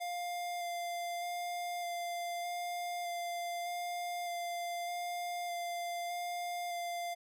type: tone with vibrato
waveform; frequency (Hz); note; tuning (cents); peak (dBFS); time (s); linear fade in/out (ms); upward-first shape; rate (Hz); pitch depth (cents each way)
square; 699; F5; +1; -37; 0-7.15; 20; square; 0.82; 10
effects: none